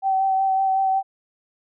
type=tone with vibrato; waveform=sine; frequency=769 Hz; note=G5; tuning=33 cents flat; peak=-17 dBFS; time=0.02-1.03 s; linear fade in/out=50 ms; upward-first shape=sine; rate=5.4 Hz; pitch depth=17 cents each way; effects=none